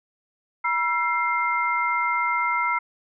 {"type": "tone cluster", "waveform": "sine", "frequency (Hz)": [962, 1346, 2105], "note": ["B5", "E6", "C7"], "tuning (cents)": [-46, 36, 10], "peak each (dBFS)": -25, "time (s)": [0.64, 2.79], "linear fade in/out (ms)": 10, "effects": []}